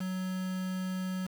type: tone with quantisation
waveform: triangle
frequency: 185.9 Hz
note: F#3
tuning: 8 cents sharp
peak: -30 dBFS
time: 0-1.27 s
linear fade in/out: 10 ms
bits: 7
effects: none